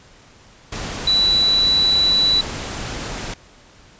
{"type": "tone in noise", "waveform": "sine", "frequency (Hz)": 3951, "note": "B7", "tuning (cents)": 0, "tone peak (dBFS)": -13, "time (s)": [1.07, 2.41], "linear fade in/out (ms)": 5, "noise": "pink", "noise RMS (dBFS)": -28, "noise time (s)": [0.72, 3.34], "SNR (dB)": 12, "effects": ["pink hiss -48 dBFS RMS until 3.99 s", "resampled to 16000 Hz"]}